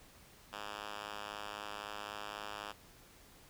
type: tone with band-pass filter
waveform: 5% pulse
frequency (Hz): 103.83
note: G#2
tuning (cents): 0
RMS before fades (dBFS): -45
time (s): 0.52-2.73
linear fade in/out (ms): 20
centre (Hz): 2200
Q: 0.71
effects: pink hiss -60 dBFS RMS until 3.49 s